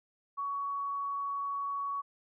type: tone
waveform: sine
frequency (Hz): 1122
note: C#6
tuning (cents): +21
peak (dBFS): -32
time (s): 0.37-2.02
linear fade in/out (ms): 20
effects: none